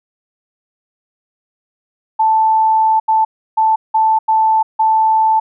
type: tone bursts at uneven times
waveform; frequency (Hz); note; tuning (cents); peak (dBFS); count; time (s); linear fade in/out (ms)
sine; 880; A5; 0; -9; 6; 2.19-3 / 3.08-3.25 / 3.57-3.76 / 3.94-4.19 / 4.28-4.63 / 4.79-5.4; 10
effects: none